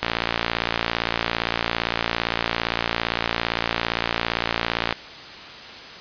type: click train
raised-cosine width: 0.3 ms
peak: -4 dBFS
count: 283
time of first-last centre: 0.03-4.926 s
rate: 57.6 Hz
effects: white hiss -38 dBFS RMS until 6 s + resampled to 11025 Hz